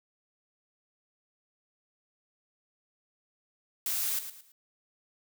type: noise with echo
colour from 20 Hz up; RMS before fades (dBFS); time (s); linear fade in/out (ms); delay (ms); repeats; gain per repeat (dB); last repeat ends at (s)
blue; -31; 3.86-4.19; 2; 110; 3; -10; 4.52
effects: none